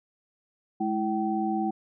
sine tone cluster, 211.9 / 329.2 / 769 Hz, G#3 / E4 / G5, +35 / -2 / -33 cents, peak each -29 dBFS, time 0.8-1.71 s, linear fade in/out 10 ms, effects none

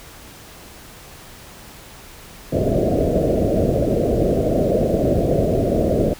white low-pass noise, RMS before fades -18 dBFS, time 2.52-6.14 s, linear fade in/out 10 ms, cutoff 670 Hz, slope 96 dB/octave, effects pink hiss -41 dBFS RMS until 6.19 s

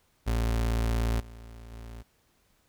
35% pulse tone with level steps, 56.9 Hz, A#1, 41 cents flat, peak -23 / -42 / -39 dBFS, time 0.26-2.03 s, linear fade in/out 20 ms, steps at 1.19 / 1.71 s, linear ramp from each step 20 ms, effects pink hiss -68 dBFS RMS until 2.68 s

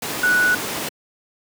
sine tone in noise, 1476 Hz, F#6, 5 cents flat, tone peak -14 dBFS, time 0.23-0.55 s, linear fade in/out 5 ms, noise pink, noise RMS -25 dBFS, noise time 0.02-0.89 s, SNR +8 dB, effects high-pass 200 Hz 12 dB/octave

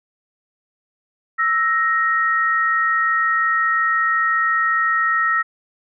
sine tone pair together, 1318.5 / 1872.7 Hz, E6 / A#6, 0 / +7 cents, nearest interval tritone, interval 607 cents, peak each -18 dBFS, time 1.38-5.43 s, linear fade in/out 20 ms, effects none

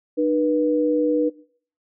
sine tone pair together, 303 / 486.3 Hz, D#4 / B4, -46 / -27 cents, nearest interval minor sixth, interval 819 cents, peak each -20 dBFS, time 0.17-1.3 s, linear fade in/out 20 ms, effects noise-tail reverb RT60 0.5 s tail -19 dB re dry

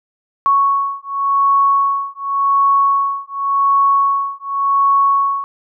sine beating tone pair, 1108.7 / 1109.59 Hz, C#6 / C#6, 0 / +1 cents, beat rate 0.89 Hz, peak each -15 dBFS, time 0.46-5.44 s, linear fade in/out 0 ms, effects none

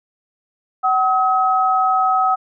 sine tone pair together, 755.4 / 1276 Hz, F#5 / D#6, +36 / +43 cents, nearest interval major sixth, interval 907 cents, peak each -16 dBFS, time 0.83-2.36 s, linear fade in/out 20 ms, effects none

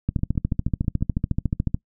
two click trains, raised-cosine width 5 ms, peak -9 / -23 dBFS, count 24 / 7, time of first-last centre 0.09-1.745 / 0.19-1.174 s, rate 13.9 / 6.1 Hz, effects noise-tail reverb RT60 0.1 s tail -22 dB re dry

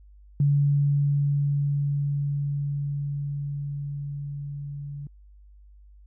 sine tone with level ramp, 142.8 Hz, D3, 48 cents flat, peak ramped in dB -17 to -33 dBFS, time 0.4-5.07 s, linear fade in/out 2 ms, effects added 50 Hz sine -48 dBFS peak until 6.06 s

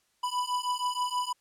square beating tone pair, 987.8 / 994.1 Hz, B5 / B5, 0 / +11 cents, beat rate 6.3 Hz, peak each -32 / -32 dBFS, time 0.23-1.33 s, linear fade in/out 10 ms, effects white hiss -71 dBFS RMS until 1.4 s + low-pass 10000 Hz 12 dB/octave

